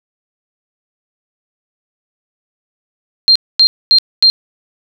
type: tone bursts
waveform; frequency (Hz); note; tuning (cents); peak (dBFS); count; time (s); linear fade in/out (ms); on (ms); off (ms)
sine; 4186; C8; 0; -4; 4; 3.28-4.3; 0; 75; 240
effects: none